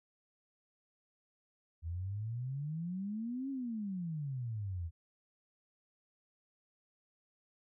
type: exponential two-way sweep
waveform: sine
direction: up then down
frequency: 79.8 to 277.2 to 79.8 Hz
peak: -36 dBFS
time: 1.82-4.91 s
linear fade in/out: 50 ms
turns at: 3.5 s
effects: none